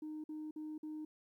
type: tone bursts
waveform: sine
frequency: 307.9 Hz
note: D#4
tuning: 18 cents flat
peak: -40 dBFS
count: 4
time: 0.02-1.05 s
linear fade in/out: 5 ms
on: 220 ms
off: 50 ms
effects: tanh soft clip ceiling -39 dBFS + 13-bit